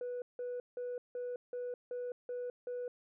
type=tone bursts; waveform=sine; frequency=491.4 Hz; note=B4; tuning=9 cents flat; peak=-35 dBFS; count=8; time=0.01-2.88 s; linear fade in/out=2 ms; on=210 ms; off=170 ms; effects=tanh soft clip ceiling -35 dBFS